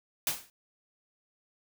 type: noise with exponential decay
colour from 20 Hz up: white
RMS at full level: -26 dBFS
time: 0.27-0.5 s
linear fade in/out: 1 ms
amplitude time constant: 50 ms
effects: none